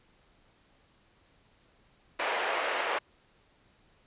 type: band-pass noise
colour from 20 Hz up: pink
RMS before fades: -31 dBFS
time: 2.19-2.99 s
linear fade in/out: 10 ms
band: 480 to 2900 Hz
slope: 24 dB/octave
effects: pink hiss -65 dBFS RMS until 4.06 s + resampled to 8000 Hz